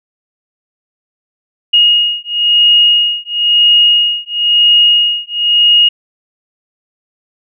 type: beating tone pair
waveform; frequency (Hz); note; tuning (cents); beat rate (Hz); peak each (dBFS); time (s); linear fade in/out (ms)
sine; 2868 / 2868.99; F7 / F7; +45 / +46; 0.99; -10; 1.73-5.89; 10
effects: none